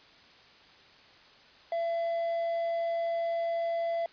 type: tone with quantisation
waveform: triangle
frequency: 673 Hz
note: E5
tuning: 36 cents sharp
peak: -26 dBFS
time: 1.72-4.06 s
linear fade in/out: 2 ms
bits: 9
effects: white hiss -56 dBFS RMS until 4.12 s + resampled to 11025 Hz